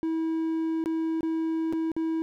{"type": "tone with dropouts", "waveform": "triangle", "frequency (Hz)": 323.5, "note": "E4", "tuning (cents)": -32, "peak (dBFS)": -23, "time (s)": [0.03, 2.22], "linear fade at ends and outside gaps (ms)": 0, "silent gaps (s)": [[0.84, 0.859], [1.208, 1.231], [1.726, 1.733], [1.917, 1.965]], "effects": []}